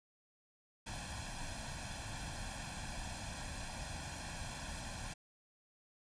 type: noise with comb filter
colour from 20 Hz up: pink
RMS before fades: -44 dBFS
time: 0.86-5.14 s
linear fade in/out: 10 ms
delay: 1.2 ms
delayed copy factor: +0.8
effects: resampled to 22050 Hz